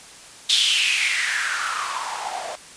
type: noise with band-pass filter sweep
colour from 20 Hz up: blue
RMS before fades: -23 dBFS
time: 0.49-2.56 s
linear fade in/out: 10 ms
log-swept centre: 3600 to 630 Hz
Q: 5.5
effects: white hiss -43 dBFS RMS until 2.76 s + resampled to 22050 Hz